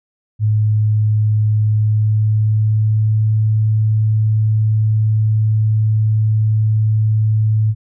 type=tone with pitch glide; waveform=sine; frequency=107.1 to 108.6 Hz; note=A2 to A2; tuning=-46 to -22 cents; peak=-11 dBFS; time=0.39-7.75 s; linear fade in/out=50 ms; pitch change=+24 cents; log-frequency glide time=1.66-3.32 s; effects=none